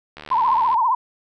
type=click train; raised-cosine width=0.3 ms; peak=-20 dBFS; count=44; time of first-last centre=0.17-0.742 s; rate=75.2 Hz
type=tone with vibrato; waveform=sine; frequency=960 Hz; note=B5; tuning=49 cents flat; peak=-15 dBFS; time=0.31-0.95 s; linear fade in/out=5 ms; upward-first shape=triangle; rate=15 Hz; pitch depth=190 cents each way
type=tone with exponential decay; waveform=sine; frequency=1056 Hz; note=C6; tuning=16 cents sharp; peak=-19 dBFS; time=0.48-0.79 s; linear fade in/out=1 ms; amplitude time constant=67 ms
effects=none